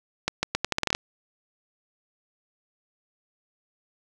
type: accelerating click train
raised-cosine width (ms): 0.2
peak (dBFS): -6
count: 11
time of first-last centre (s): 0.28-0.949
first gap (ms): 150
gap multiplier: 0.8
effects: none